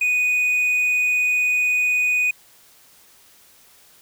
triangle tone, 2481 Hz, D#7, 6 cents flat, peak -15 dBFS, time 0.01-2.31 s, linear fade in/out 5 ms, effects white hiss -52 dBFS RMS until 4.01 s

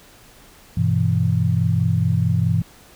sine chord, E minor, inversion first, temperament just, 98.89 / 123.61 / 164.81 Hz, G2 / B2 / E3, +16 / +2 / 0 cents, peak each -20 dBFS, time 0.77-2.62 s, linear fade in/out 5 ms, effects pink hiss -48 dBFS RMS until 2.95 s

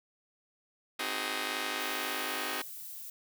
5% pulse chord, Ab dominant seventh, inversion first, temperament just, 259.6 / 311.5 / 373.8 / 415.3 Hz, C4 / Eb4 / Gb4 / Ab4, -13 / +2 / +18 / 0 cents, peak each -28 dBFS, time 0.99-2.62 s, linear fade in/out 5 ms
violet noise, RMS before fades -44 dBFS, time 1.8-3.1 s, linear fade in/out 2 ms
effects none

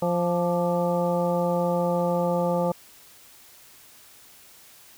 harmonic tone with a mistuned harmonic, 174.61 Hz, F3, in tune, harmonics 1 / 2 / 3 / 4 / 5 / 7, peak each -26 / -33 / -24 / -33 / -30 / -36 dBFS, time 0.02-2.72 s, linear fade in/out 5 ms, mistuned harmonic 7, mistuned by -59 cents, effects white hiss -51 dBFS RMS until 4.97 s

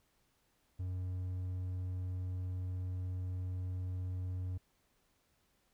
triangle tone, 91.6 Hz, F#2, 17 cents flat, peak -34 dBFS, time 0.79-4.58 s, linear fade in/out 10 ms, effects pink hiss -75 dBFS RMS until 5.73 s

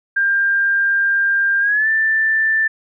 sine tone with pitch glide, 1596 to 1770.9 Hz, G6 to A6, +31 to +11 cents, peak -13 dBFS, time 0.16-2.68 s, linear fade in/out 10 ms, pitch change +180 cents, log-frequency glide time 1.6-1.88 s, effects none

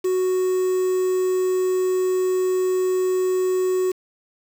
triangle tone with quantisation, 370 Hz, F#4, in tune, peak -16 dBFS, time 0.04-3.92 s, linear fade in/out 10 ms, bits 6, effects none

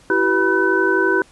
sine tone cluster, 332.6 / 384.3 / 488.8 / 980 / 1513 Hz, E4 / G4 / B4 / B5 / F#6, +16 / -34 / -18 / -14 / +38 cents, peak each -21 / -18 / -26 / -23 / -18 dBFS, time 0.1-1.22 s, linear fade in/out 2 ms, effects pink hiss -50 dBFS RMS until 1.31 s + resampled to 24000 Hz

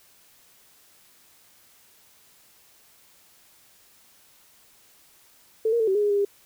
sine tone with pitch steps, 442.1 / 468.2 / 443.1 / 382.9 / 416.1 / 412.8 / 405.2 / 402.7 Hz, A4 / A#4 / A4 / G4 / G#4 / G#4 / G#4 / G4, +8 / +8 / +12 / -41 / +3 / -10 / -43 / +47 cents, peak -19 dBFS, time 5.65-6.25 s, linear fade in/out 5 ms, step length 75 ms, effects white hiss -57 dBFS RMS until 6.45 s

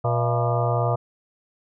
harmonic tone with a mistuned harmonic, 120.5 Hz, B2, 42 cents flat, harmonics 1 / 3 / 4 / 5 / 6 / 7 / 8 / 9 / 10, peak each -22 / -35 / -28 / -29 / -26 / -34 / -33 / -37 / -31 dBFS, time 0.04-0.96 s, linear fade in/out 10 ms, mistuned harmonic 6, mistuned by -91 cents, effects none

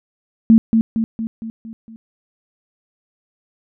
sine tone with echo, 224.8 Hz, A3, 37 cents sharp, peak -5 dBFS, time 0.5-0.58 s, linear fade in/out 0 ms, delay 230 ms, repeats 6, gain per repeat -5 dB, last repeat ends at 1.96 s, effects none

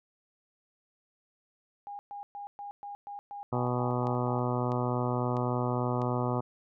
sine tone bursts, 813 Hz, G#5, 37 cents flat, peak -38 dBFS, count 11, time 1.87-4.39 s, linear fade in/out 0 ms, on 120 ms, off 120 ms
harmonic tone, 123.47 Hz, B2, in tune, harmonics 1 / 2 / 3 / 4 / 5 / 6 / 7 / 8 / 9 / 10, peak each -31 / -34 / -36 / -37 / -38 / -39 / -39 / -40 / -41 / -41 dBFS, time 3.52-6.41 s, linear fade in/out 10 ms
click train, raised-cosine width 0.2 ms, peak -31 dBFS, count 4, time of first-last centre 4.07-6.018 s, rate 1.54 Hz
effects none

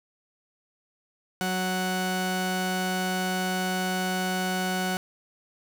sawtooth tone pair together, 185 / 740 Hz, F#3 / F#5, 0 / 0 cents, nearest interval 2 octaves, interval 2400 cents, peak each -24 dBFS, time 1.41-4.97 s, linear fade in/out 0 ms, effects none

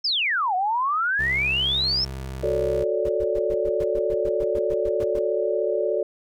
sine exponential two-way sweep, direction down then up, 5430 to 717 to 5430 Hz, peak -20 dBFS, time 0.04-2.05 s, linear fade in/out 10 ms, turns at 0.55 s
25% pulse tone with pitch glide, 66.6 to 65.57 Hz, C2 to C2, +31 to +4 cents, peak -27 dBFS, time 1.19-2.84 s, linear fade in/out 5 ms, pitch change -27 cents, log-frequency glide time 1.72-2.57 s
sine chord, D major seventh, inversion first, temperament just, 367.1 / 440.5 / 550.6 / 587.3 Hz, F#4 / A4 / C#5 / D5, -14 / +2 / -12 / 0 cents, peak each -27 / -25 / -29 / -25 dBFS, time 2.43-6.03 s, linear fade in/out 5 ms
brown noise bursts, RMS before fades -34 dBFS, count 15, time 3.05-5.19 s, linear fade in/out 2 ms, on 40 ms, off 110 ms
effects none

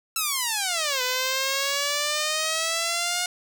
5% pulse exponential two-way sweep, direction down then up, 1346 to 500 to 719 Hz, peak -12 dBFS, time 0.16-3.26 s, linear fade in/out 2 ms, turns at 1.02 s, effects none

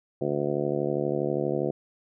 harmonic tone, 72.4 Hz, D2, 24 cents flat, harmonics 2 / 3 / 4 / 5 / 6 / 7 / 8 / 9 / 10, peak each -33 / -35 / -34 / -29 / -34 / -31 / -40 / -35 / -42 dBFS, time 0.21-1.71 s, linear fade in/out 5 ms, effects none

